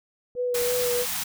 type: tone with vibrato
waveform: sine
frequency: 490 Hz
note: B4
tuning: 14 cents flat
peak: -23 dBFS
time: 0.35-1.06 s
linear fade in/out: 50 ms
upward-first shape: sine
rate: 3 Hz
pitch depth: 19 cents each way
type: clicks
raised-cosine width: 2 ms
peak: -37 / -29 dBFS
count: 2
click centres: 0.352 / 0.617 s
type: band-stop noise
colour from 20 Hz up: white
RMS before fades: -29 dBFS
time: 0.54-1.24 s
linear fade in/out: 10 ms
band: 270 to 660 Hz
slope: 48 dB/octave
effects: none